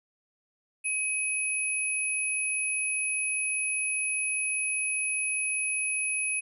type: tone pair together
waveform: sine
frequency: 2539 / 10106 Hz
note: D#7 / D#9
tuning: +34 / +26 cents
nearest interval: 2 octaves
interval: 2392 cents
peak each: -29 / -30 dBFS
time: 0.84-6.41 s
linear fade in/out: 20 ms
effects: none